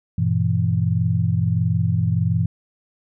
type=chord; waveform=sine; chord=E diminished; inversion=first; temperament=equal with one note detuned; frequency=98 / 119.54 / 164.81 Hz; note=G2 / Bb2 / E3; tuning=0 / +44 / 0 cents; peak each=-21 dBFS; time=0.18-2.46 s; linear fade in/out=5 ms; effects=none